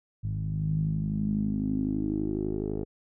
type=tone with low-pass filter sweep; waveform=10% pulse; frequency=51.91 Hz; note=G#1; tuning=in tune; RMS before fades=-29 dBFS; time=0.23-2.85 s; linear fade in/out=20 ms; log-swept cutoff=120 to 450 Hz; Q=5.9; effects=none